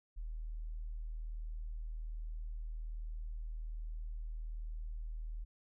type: tone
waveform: sine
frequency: 39.38 Hz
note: D#1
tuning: 22 cents sharp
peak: -39 dBFS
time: 0.16-5.45 s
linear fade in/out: 20 ms
effects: none